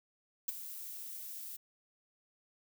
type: noise with ADSR envelope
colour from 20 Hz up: violet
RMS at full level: -33 dBFS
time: 0.48-1.57 s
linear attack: 6 ms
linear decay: 22 ms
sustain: -12 dB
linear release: 11 ms
effects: none